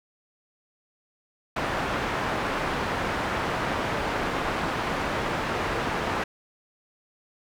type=low-pass noise; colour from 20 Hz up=white; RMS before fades=-28 dBFS; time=1.56-6.24 s; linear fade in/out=5 ms; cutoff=1400 Hz; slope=12 dB/octave; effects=none